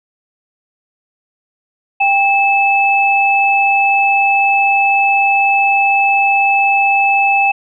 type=tone pair together; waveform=sine; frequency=794.1 / 2616 Hz; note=G5 / E7; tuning=+22 / -14 cents; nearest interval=octave + major sixth; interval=2064 cents; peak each=-12 dBFS; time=2-7.52 s; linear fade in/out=10 ms; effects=none